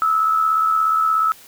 sine tone with amplitude modulation, 1301 Hz, E6, 23 cents flat, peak -12 dBFS, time 0.02-1.32 s, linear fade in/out 0 ms, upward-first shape sine, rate 76.9 Hz, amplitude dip 50%, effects white hiss -45 dBFS RMS until 1.47 s

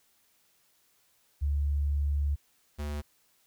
sine / square tone pair in turn, 71.9 / 73.67 Hz, D2 / D2, -36 / +6 cents, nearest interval unison, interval 42 cents, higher second, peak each -25 / -33 dBFS, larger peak first, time 1.41-2.36 / 2.78-3.02 s, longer first, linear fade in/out 20 ms, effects white hiss -68 dBFS RMS until 3.46 s

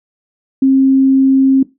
sine tone, 267.4 Hz, C4, 38 cents sharp, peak -6 dBFS, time 0.62-1.63 s, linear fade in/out 5 ms, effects noise-tail reverb RT60 0.2 s tail -17 dB re dry

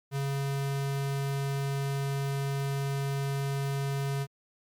square tone, 138.59 Hz, C#3, in tune, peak -29 dBFS, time 0.11-4.27 s, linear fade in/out 50 ms, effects MP3 96 kbps

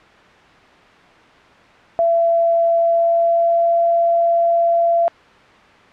sine tone with pitch glide, 673 to 679.2 Hz, E5 to F5, +36 to -48 cents, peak -12 dBFS, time 1.99-5.08 s, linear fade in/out 0 ms, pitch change +16 cents, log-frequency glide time 2.78-3.77 s, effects white hiss -45 dBFS RMS until 5.92 s + low-pass 2000 Hz 12 dB/octave

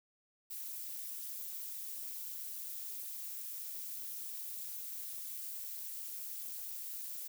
violet noise with amplitude modulation, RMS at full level -40 dBFS, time 0.5-7.28 s, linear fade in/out 10 ms, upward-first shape sine, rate 253 Hz, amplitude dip 80%, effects none

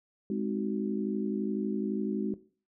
sine chord, Ab dominant seventh, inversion none, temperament just, 207.7 / 259.6 / 311.5 / 373.8 Hz, Ab3 / C4 / Eb4 / Gb4, 0 / -13 / +2 / +18 cents, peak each -31 / -37 / -37 / -35 dBFS, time 0.3-2.34 s, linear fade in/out 2 ms, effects noise-tail reverb RT60 0.4 s tail -17 dB re dry

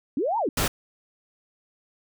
sine linear two-way sweep, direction up then down, 234.8 to 952 to 234.8 Hz, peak -22 dBFS, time 0.17-0.49 s, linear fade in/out 2 ms, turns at 0.38 s
pink noise, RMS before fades -24 dBFS, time 0.57-0.68 s, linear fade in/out 5 ms
effects none

